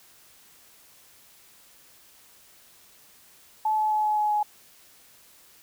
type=tone with pitch steps; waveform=sine; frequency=864 / 859 / 854.1 / 849.2 / 844.3 / 839.4 Hz; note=A5 / A5 / G#5 / G#5 / G#5 / G#5; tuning=-32 / -42 / +48 / +38 / +28 / +18 cents; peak=-21 dBFS; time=3.65-4.43 s; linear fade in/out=5 ms; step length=130 ms; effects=white hiss -55 dBFS RMS until 5.62 s